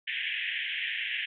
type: band-pass noise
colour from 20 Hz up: pink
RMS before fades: -33 dBFS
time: 0.07-1.26 s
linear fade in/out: 10 ms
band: 1700 to 3300 Hz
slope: 96 dB/octave
effects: none